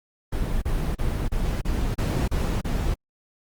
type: noise bursts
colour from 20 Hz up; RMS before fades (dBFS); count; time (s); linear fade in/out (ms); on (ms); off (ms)
brown; -24; 8; 0.32-2.944; 10; 300; 32
effects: Opus 24 kbps